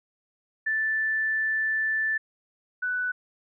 sine tone pair in turn, 1760 / 1489.4 Hz, A6 / F#6, 0 / +11 cents, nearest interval minor third, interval 289 cents, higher first, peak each -23 / -25 dBFS, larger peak first, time 0.66-2.18 / 2.82-3.12 s, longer first, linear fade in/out 10 ms, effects none

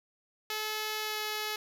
5% pulse tone with pitch glide, 430.1 to 426.9 Hz, A4 to G#4, -39 to +48 cents, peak -21 dBFS, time 0.5-1.56 s, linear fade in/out 2 ms, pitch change -13 cents, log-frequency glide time 1-1.2 s, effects none

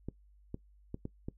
clicks, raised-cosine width 3 ms, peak -25 dBFS, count 5, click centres 0.086 / 0.544 / 0.944 / 1.054 / 1.285 s, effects noise-tail reverb RT60 0.1 s tail -20 dB re dry + added 50 Hz sine -59 dBFS peak until 1.37 s

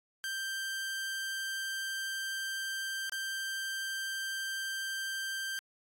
sawtooth tone with dropouts, 1572 Hz, G6, 4 cents sharp, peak -31 dBFS, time 0.24-5.59 s, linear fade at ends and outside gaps 0 ms, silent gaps 3.095-3.122 s, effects AAC 64 kbps

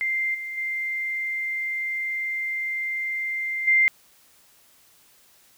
sine tone with level steps, 2093 Hz, C7, in tune, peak -22 / -30 / -25 / -15 dBFS, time 0.01-3.88 s, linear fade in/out 0 ms, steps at 0.34 / 0.57 / 3.67 s, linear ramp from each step 10 ms, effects white hiss -57 dBFS RMS until 5.57 s

